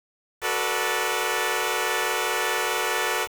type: chord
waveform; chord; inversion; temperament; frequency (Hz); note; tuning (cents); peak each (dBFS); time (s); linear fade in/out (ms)
10% pulse; B minor seventh; second; equal with one note detuned; 370 / 440 / 485.1 / 587.3; F#4 / A4 / B4 / D5; 0 / 0 / -31 / 0; -21 / -19 / -20 / -23; 0.41-3.28; 50
effects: 7-bit